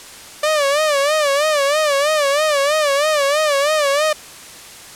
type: tone with vibrato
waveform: sawtooth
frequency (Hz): 587.3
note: D5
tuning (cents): 0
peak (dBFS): -10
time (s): 0.43-4.13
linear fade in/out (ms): 5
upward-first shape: sine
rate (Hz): 3.1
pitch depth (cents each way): 110
effects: white hiss -37 dBFS RMS until 4.95 s + low-pass 10000 Hz 12 dB/octave